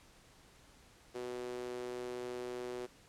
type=tone with high-pass filter; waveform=sawtooth; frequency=123.47 Hz; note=B2; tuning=in tune; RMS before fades=-42 dBFS; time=1.14-2.87 s; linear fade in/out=20 ms; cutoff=390 Hz; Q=4; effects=pink hiss -62 dBFS RMS until 3.08 s + low-pass 10000 Hz 12 dB/octave